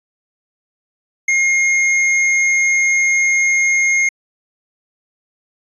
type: tone with hard clipping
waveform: sine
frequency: 2138 Hz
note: C7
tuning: 37 cents sharp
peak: -13 dBFS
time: 1.28-4.09 s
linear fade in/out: 5 ms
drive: 17 dB
effects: resampled to 22050 Hz